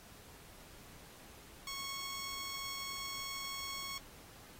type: tone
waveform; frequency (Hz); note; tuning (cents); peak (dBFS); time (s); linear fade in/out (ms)
10% pulse; 1100; C#6; -14; -32; 1.67-3.98; 2
effects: pink hiss -57 dBFS RMS until 4.59 s + AAC 48 kbps